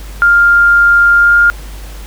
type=tone with pitch glide; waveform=sine; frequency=1401 to 1409.1 Hz; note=F6 to F6; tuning=+5 to +15 cents; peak=-4 dBFS; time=0.22-1.5 s; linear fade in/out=0 ms; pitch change=+10 cents; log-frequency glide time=1.16-1.37 s; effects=added 50 Hz sine -25 dBFS peak until 2.06 s + pink hiss -35 dBFS RMS until 2.06 s